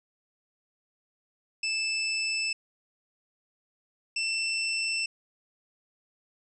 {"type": "tone pair in turn", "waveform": "25% pulse", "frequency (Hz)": [2634, 2674], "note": ["E7", "E7"], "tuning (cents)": [-2, 24], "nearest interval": "unison", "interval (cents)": 26, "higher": "second", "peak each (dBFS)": -23, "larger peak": "neither", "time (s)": [[1.63, 2.53], [4.16, 5.06]], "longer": "neither", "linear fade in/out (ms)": 5, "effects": ["resampled to 24000 Hz", "10-bit"]}